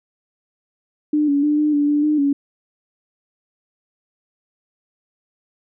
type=tone with pitch steps; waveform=sine; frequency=299.9 / 283.9 / 297.3 / 301 / 290.2 / 293.9 / 302.3 / 281.9 Hz; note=D4 / C#4 / D4 / D4 / D4 / D4 / D#4 / C#4; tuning=+36 / +41 / +21 / +43 / -21 / +1 / -50 / +29 cents; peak=-14 dBFS; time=1.13-2.33 s; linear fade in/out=5 ms; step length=150 ms; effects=none